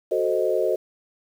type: chord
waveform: sine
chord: F# diminished seventh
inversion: none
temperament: equal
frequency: 370 / 440 / 523.3 / 622.3 Hz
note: F#4 / A4 / C5 / Eb5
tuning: 0 / 0 / 0 / 0 cents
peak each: -25 dBFS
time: 0.11-0.76 s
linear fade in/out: 10 ms
effects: 8-bit